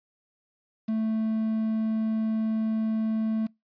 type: tone with quantisation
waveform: triangle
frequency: 220.4 Hz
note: A3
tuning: 3 cents sharp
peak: -22 dBFS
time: 0.88-3.47 s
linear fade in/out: 10 ms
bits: 8
effects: noise-tail reverb RT60 0.2 s tail -25 dB re dry + resampled to 11025 Hz